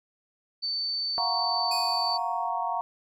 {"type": "tone", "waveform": "sine", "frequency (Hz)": 4538, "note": "C#8", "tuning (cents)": 40, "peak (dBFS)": -27, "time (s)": [0.62, 2.18], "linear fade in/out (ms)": 20}
{"type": "chord", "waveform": "sine", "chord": "Gb major seventh", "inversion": "third", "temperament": "equal", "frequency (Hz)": [698.5, 740, 932.3, 1108.7], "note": ["F5", "Gb5", "Bb5", "Db6"], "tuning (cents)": [0, 0, 0, 0], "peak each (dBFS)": [-32, -33, -30, -34], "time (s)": [1.18, 2.81], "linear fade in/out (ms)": 0}
{"type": "tone with exponential decay", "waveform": "15% pulse", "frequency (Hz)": 2489, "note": "D#7", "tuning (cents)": 0, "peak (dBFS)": -26, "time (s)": [1.71, 2.5], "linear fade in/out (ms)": 5, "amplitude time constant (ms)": 170}
{"effects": []}